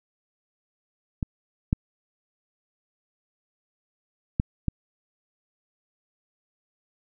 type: clicks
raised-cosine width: 5 ms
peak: -14 / -8 / -9 / -11 dBFS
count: 4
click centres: 1.228 / 1.729 / 4.399 / 4.683 s
effects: none